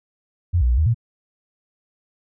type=tone with pitch steps; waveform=sine; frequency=87.2 / 61.1 / 60.3 / 78.1 / 116.1 Hz; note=F2 / B1 / B1 / D#2 / A#2; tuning=-2 / -18 / -41 / +7 / -7 cents; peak=-14 dBFS; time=0.53-0.945 s; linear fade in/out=20 ms; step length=83 ms; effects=none